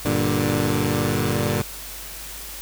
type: chord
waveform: 15% pulse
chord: G minor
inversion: none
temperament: equal with one note detuned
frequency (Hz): 98 / 117.9 / 146.83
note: G2 / Bb2 / D3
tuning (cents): 0 / +20 / 0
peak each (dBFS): -18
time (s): 0.05-1.62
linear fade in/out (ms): 5
effects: added 50 Hz sine -41 dBFS peak until 2.61 s + white hiss -36 dBFS RMS until 2.61 s